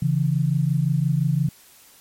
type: tone pair together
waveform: sine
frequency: 138.59 / 164.39 Hz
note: C#3 / E3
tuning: 0 / -4 cents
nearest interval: minor third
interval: 296 cents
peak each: -20 / -21 dBFS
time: 0.02-1.49 s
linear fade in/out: 5 ms
effects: white hiss -51 dBFS RMS until 2 s + MP3 64 kbps